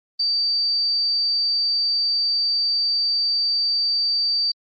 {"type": "tone", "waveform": "sine", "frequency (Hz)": 4635, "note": "D8", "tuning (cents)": -24, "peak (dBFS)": -18, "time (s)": [0.19, 4.52], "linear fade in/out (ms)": 10, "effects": ["Opus 32 kbps"]}